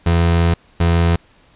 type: tone pair in turn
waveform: 30% pulse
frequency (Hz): 84.6 / 84.6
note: E2 / E2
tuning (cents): +45 / +45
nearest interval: unison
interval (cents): 0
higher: neither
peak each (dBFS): -9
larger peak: neither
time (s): 0.06-0.54 / 0.8-1.16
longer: first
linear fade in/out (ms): 5
effects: pink hiss -52 dBFS RMS until 1.55 s + resampled to 8000 Hz